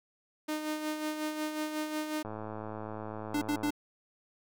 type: tone with tremolo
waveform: sawtooth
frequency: 306.7 Hz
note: D#4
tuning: 25 cents flat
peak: -27 dBFS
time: 0.48-2.23 s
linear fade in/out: 10 ms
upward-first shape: sine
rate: 5.5 Hz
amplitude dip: 50%
type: click train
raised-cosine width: 1 ms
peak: -26 dBFS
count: 157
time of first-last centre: 2.25-3.694 s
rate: 108 Hz
type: tone bursts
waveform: square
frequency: 294.9 Hz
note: D4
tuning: 7 cents sharp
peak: -29 dBFS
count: 3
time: 3.34-3.706 s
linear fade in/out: 5 ms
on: 76 ms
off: 69 ms
effects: none